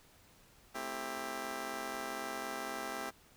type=chord; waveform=10% pulse; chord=A minor seventh; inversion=none; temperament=just; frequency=220 / 264 / 330 / 396 Hz; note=A3 / C4 / E4 / G4; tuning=0 / +16 / +2 / +18 cents; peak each=-38 / -37 / -39 / -36 dBFS; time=0.74-3.11 s; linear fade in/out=20 ms; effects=pink hiss -63 dBFS RMS until 3.36 s